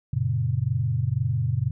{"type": "chord", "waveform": "sine", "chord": "F# major", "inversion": "none", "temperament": "equal", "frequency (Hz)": [92.5, 116.54, 138.59], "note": ["F#2", "A#2", "C#3"], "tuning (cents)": [0, 0, 0], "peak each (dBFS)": [-29, -24, -26], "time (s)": [0.13, 1.71], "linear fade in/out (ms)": 5, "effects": []}